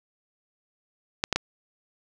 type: clicks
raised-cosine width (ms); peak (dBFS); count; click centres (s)
0.2; -6; 3; 1.239 / 1.327 / 1.36
effects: none